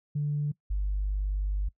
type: tone pair in turn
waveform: sine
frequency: 146.83 / 49.54 Hz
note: D3 / G1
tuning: 0 / +19 cents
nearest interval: octave + perfect fifth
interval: 1881 cents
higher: first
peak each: -25 dBFS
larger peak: neither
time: 0.15-0.52 / 0.7-1.69 s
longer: second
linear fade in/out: 10 ms
effects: noise-tail reverb RT60 0.1 s tail -21 dB re dry + tanh soft clip ceiling -21 dBFS